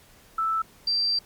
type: tone pair in turn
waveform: sine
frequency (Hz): 1318.5 / 4699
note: E6 / D8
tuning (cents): 0 / 0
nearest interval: octave + minor seventh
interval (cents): 2200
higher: second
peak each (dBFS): -22 / -21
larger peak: second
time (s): 0.38-0.62 / 0.87-1.19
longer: second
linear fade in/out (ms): 5
effects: pink hiss -54 dBFS RMS until 1.25 s + MP3 96 kbps